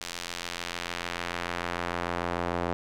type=tone with band-pass filter sweep; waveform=sawtooth; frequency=86.7 Hz; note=F2; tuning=12 cents flat; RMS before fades=-33 dBFS; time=0.01-2.73 s; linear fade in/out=0 ms; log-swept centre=5300 to 730 Hz; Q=0.75; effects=none